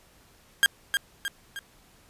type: tone with echo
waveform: 30% pulse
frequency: 1611 Hz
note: G6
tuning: 47 cents sharp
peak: -13 dBFS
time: 0.63-0.66 s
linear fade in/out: 0 ms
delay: 310 ms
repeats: 3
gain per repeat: -6 dB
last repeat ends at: 1.59 s
effects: pink hiss -58 dBFS RMS until 2.09 s + resampled to 32000 Hz